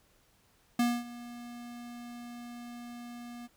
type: tone with ADSR envelope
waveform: square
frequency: 239.7 Hz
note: A#3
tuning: 48 cents sharp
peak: -24 dBFS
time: 0.79-3.48 s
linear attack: 5 ms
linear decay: 240 ms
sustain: -19 dB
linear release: 28 ms
effects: pink hiss -67 dBFS RMS until 3.56 s